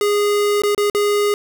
square tone with dropouts, 412 Hz, G#4, 14 cents flat, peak -15 dBFS, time 0.01-1.34 s, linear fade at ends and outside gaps 1 ms, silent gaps 0.62-0.635 / 0.748-0.778 / 0.899-0.948 s, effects none

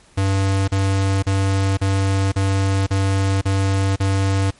square tone bursts, 97.2 Hz, G2, 14 cents flat, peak -16 dBFS, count 8, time 0.17-4.509 s, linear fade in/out 10 ms, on 510 ms, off 37 ms, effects pink hiss -51 dBFS RMS until 4.59 s + MP3 48 kbps

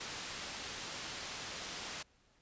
white low-pass noise, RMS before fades -44 dBFS, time 0-2.03 s, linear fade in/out 10 ms, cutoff 5800 Hz, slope 12 dB/octave, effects pink hiss -70 dBFS RMS until 2.41 s + resampled to 16000 Hz

